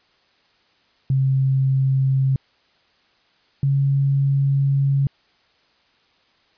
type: tone pair in turn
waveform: sine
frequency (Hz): 133.8 / 138.28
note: C3 / C#3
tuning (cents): +39 / -4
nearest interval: minor second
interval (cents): 57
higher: second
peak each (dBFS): -15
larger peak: neither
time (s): 1.1-2.36 / 3.63-5.07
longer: second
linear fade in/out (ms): 2
effects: white hiss -60 dBFS RMS until 6.57 s + resampled to 11025 Hz